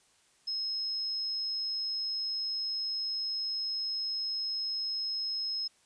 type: tone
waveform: sine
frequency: 5160 Hz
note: E8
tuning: 38 cents flat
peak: -31 dBFS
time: 0.47-5.68 s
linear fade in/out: 10 ms
effects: white hiss -66 dBFS RMS until 5.85 s + resampled to 22050 Hz